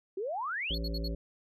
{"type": "exponential sweep", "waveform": "sine", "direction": "up", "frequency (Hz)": [361.4, 3594], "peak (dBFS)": -32, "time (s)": [0.17, 0.75], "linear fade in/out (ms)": 5}
{"type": "harmonic tone", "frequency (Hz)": 56, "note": "A1", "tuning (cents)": 31, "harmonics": [1, 3, 5, 7, 9, 10], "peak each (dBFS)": [-33, -40, -43, -45, -49, -46], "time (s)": [0.7, 1.15], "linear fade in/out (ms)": 5}
{"type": "tone bursts", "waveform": "triangle", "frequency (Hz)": 4342, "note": "C#8", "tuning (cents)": -37, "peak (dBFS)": -36, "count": 4, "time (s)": [0.74, 1.081], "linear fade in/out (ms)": 5, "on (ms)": 41, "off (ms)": 59}
{"effects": []}